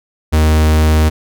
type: tone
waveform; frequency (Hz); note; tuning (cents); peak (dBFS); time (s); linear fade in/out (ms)
45% pulse; 77.78; D#2; 0; -8; 0.32-1.1; 20
effects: none

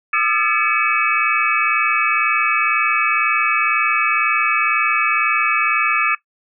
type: tone cluster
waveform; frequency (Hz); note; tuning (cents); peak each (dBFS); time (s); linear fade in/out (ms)
sine; 1216 / 1338 / 1720 / 2266 / 2584; D#6 / E6 / A6 / C#7 / E7; -40 / +25 / -40 / +37 / -35; -21; 0.13-6.15; 5
effects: noise-tail reverb RT60 0.1 s tail -17 dB re dry

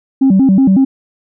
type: tone with vibrato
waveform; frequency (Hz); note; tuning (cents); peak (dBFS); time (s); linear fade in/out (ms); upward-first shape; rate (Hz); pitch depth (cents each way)
sine; 226.7; A#3; -48; -4; 0.21-0.85; 10; square; 5.4; 290
effects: tanh soft clip ceiling -3 dBFS

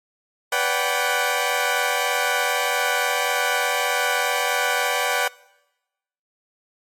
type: chord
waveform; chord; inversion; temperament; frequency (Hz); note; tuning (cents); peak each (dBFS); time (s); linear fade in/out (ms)
15% pulse; G major seventh; first; equal with one note detuned; 493.9 / 577.2 / 740 / 784; B4 / D5 / F#5 / G5; 0 / -30 / 0 / 0; -19; 0.52-5.28; 5
effects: noise-tail reverb RT60 1.0 s tail -23 dB re dry + MP3 64 kbps

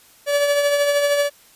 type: tone with tremolo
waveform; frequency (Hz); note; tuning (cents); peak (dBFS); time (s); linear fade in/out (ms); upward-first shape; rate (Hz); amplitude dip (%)
45% pulse; 575; D5; -37; -14; 0.26-1.3; 50; triangle; 13; 45
effects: white hiss -51 dBFS RMS until 1.55 s + resampled to 32000 Hz

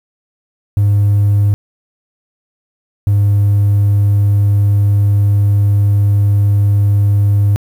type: tone pair in turn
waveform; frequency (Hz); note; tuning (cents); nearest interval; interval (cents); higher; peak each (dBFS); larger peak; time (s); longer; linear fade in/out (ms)
triangle; 102.1 / 101.72; G#2 / G#2; -29 / -35; unison; 6; first; -5; neither; 0.77-1.54 / 3.07-7.56; second; 0
effects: tanh soft clip ceiling -3 dBFS + 7-bit

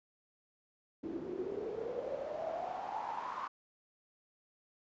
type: noise with band-pass filter sweep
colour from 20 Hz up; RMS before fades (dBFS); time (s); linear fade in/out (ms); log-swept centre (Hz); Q
pink; -40; 1.03-3.48; 10; 310 to 1100; 9.5
effects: resampled to 16000 Hz

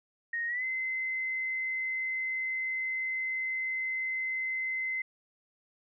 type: tone with pitch glide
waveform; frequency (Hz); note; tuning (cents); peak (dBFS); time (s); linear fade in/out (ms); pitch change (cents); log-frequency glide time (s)
sine; 1864.7 to 2057; A#6 to C7; 0 to -30; -30; 0.33-5.02; 5; +170; 0.47-0.64
effects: none

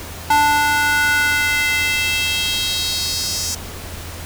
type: tone with high-pass filter sweep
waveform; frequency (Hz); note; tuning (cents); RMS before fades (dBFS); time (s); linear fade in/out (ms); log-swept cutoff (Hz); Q
square; 293.7; D4; 0; -18; 0.3-3.55; 5; 900 to 5900; 2.9
effects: added 84 Hz sine -33 dBFS peak until 4.25 s + pink hiss -33 dBFS RMS until 4.25 s

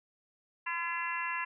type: harmonic tone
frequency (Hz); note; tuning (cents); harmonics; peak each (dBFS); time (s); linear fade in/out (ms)
340.1; F4; -46; 3 / 4 / 5 / 6 / 7 / 8; -36 / -45 / -38 / -40 / -46 / -39; 0.66-1.45; 10
effects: none

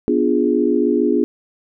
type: chord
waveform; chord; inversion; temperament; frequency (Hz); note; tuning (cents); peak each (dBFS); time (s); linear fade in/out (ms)
sine; B diminished seventh; none; equal; 246.9 / 293.7 / 349.2 / 415.3; B3 / D4 / F4 / Ab4; 0 / 0 / 0 / 0; -19; 0.08-1.24; 0
effects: none

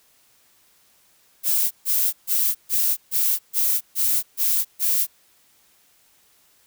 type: noise bursts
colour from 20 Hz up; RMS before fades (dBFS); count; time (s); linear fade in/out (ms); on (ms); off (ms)
violet; -20; 9; 1.43-5.07; 50; 280; 140
effects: white hiss -59 dBFS RMS until 6.66 s

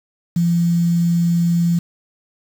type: tone with quantisation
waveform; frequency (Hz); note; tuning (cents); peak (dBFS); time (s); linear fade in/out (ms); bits
sine; 170.9; F3; -37; -13; 0.36-1.79; 5; 6
effects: none

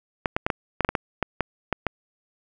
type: clicks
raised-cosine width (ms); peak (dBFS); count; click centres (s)
0.5; -7; 12; 0.258 / 0.365 / 0.465 / 0.502 / 0.807 / 0.848 / 0.89 / 0.952 / 1.227 / 1.407 / 1.727 / 1.867
effects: none

